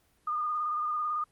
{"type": "tone with vibrato", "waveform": "sine", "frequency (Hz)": 1219, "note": "D#6", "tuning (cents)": -36, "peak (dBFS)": -28, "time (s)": [0.27, 1.24], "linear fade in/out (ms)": 5, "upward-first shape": "square", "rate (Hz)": 18, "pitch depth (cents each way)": 24, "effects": ["pink hiss -68 dBFS RMS until 1.31 s", "Opus 24 kbps"]}